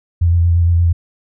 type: tone with vibrato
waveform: sine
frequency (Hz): 85.4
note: F2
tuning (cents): -38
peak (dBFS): -9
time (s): 0.21-0.93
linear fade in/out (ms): 10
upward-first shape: square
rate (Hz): 8.6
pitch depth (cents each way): 22
effects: none